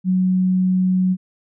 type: tone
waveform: sine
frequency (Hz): 185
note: F#3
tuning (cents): 0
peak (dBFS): -14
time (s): 0.04-1.17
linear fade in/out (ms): 50
effects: none